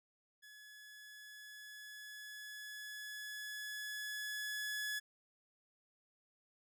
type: tone with level ramp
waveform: sawtooth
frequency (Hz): 1700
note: G#6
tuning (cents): +40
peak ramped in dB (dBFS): -52 to -34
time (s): 0.42-5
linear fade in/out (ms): 20
effects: none